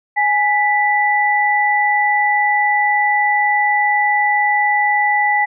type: tone pair together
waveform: sine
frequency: 832 / 1975.5 Hz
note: G#5 / B6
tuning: +3 / 0 cents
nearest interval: octave + minor third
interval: 1497 cents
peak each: -15 dBFS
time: 0.16-5.46 s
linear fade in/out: 20 ms
effects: none